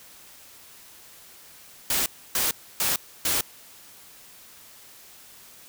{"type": "noise bursts", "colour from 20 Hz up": "white", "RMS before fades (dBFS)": -24, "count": 4, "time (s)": [1.9, 3.41], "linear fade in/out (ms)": 2, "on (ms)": 160, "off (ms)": 290, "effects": ["white hiss -49 dBFS RMS until 5.68 s"]}